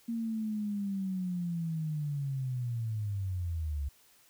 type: linear sweep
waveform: sine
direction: down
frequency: 233.1 to 68 Hz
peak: -31 dBFS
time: 0.08-3.89 s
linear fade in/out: 10 ms
effects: white hiss -63 dBFS RMS until 4.29 s